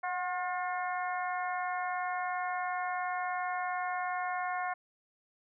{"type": "harmonic tone with a mistuned harmonic", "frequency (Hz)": 357.9, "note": "F4", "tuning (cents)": 42, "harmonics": [2, 3, 4, 5, 6], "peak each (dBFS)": [-34, -38, -40, -42, -44], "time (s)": [0.03, 4.74], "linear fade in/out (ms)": 10, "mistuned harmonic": 2, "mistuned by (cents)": 32, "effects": []}